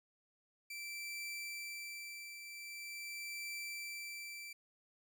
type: tone with tremolo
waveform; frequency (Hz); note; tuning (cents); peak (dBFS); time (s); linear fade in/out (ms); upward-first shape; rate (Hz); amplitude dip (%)
sawtooth; 2336; D7; -10; -38; 0.7-4.53; 5; triangle; 0.44; 55
effects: none